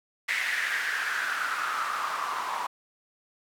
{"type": "noise with band-pass filter sweep", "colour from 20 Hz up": "white", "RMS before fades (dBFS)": -30, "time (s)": [0.28, 2.67], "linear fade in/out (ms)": 10, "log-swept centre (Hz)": [2000, 990], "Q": 5.8, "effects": []}